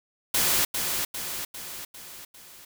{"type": "noise with echo", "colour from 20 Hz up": "white", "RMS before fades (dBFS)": -23, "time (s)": [0.34, 0.65], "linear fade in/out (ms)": 5, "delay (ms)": 400, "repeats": 5, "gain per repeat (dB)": -5, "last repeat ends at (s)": 2.65, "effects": []}